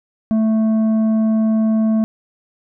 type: tone with tanh clipping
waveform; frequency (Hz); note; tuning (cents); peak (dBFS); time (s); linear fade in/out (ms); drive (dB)
sine; 220; A3; 0; -14; 0.31-2.04; 0; 7
effects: none